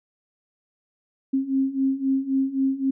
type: beating tone pair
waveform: sine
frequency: 266 / 269.8 Hz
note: C4 / C#4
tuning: +29 / -47 cents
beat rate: 3.8 Hz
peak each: -25 / -22 dBFS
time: 1.33-2.91 s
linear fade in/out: 10 ms
effects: none